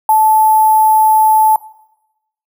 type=tone with sample-and-hold; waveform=sine; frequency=870 Hz; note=A5; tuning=20 cents flat; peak=-6 dBFS; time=0.09-1.56 s; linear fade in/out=2 ms; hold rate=11025 Hz; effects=noise-tail reverb RT60 0.9 s tail -19 dB re dry